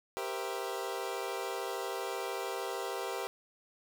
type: chord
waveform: 25% pulse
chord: C dominant seventh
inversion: second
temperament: equal with one note detuned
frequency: 392 / 470.2 / 523.3 / 659.3 Hz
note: G4 / Bb4 / C5 / E5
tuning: 0 / +15 / 0 / 0 cents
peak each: -35 / -37 / -38 / -40 dBFS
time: 0.17-3.27 s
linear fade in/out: 0 ms
effects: none